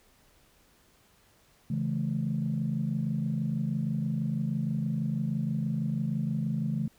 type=chord; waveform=sine; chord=A major; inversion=first; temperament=equal with one note detuned; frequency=138.59 / 164.81 / 216 Hz; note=C#3 / E3 / A3; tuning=0 / 0 / -32 cents; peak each=-31 dBFS; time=1.7-6.88 s; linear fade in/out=5 ms; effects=tanh soft clip ceiling -19 dBFS + pink hiss -63 dBFS RMS until 6.98 s